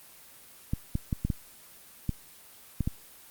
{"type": "clicks", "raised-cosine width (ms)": 5, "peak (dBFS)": -15, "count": 8, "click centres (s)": [0.735, 0.954, 1.128, 1.25, 1.302, 2.093, 2.807, 2.875], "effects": ["white hiss -52 dBFS RMS until 3.3 s", "Opus 24 kbps"]}